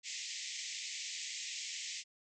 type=band-pass noise; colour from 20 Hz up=white; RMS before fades=-43 dBFS; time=0.03-2.04 s; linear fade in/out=50 ms; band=1900 to 7600 Hz; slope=96 dB/octave; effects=none